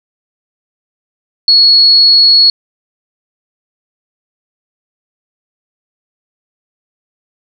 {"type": "tone", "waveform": "sine", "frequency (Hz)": 4353, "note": "C#8", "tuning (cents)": -32, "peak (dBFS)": -3, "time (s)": [1.48, 2.5], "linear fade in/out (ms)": 2, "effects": []}